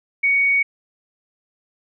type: tone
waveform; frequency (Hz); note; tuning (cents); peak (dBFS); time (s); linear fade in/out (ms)
sine; 2236; C#7; +14; -14; 0.23-0.63; 10
effects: none